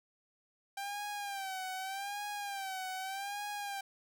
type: tone with vibrato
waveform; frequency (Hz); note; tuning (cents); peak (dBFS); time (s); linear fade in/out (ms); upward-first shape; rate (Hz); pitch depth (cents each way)
sawtooth; 786; G5; +4; -34; 0.77-3.81; 5; sine; 0.83; 85
effects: none